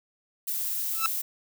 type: noise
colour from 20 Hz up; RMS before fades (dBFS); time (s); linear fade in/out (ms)
violet; -30; 0.47-1.22; 10
type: tone with exponential growth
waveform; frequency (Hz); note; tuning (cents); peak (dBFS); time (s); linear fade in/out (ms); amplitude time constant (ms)
sawtooth; 1318.5; E6; 0; -16; 0.92-1.06; 1; 29
effects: none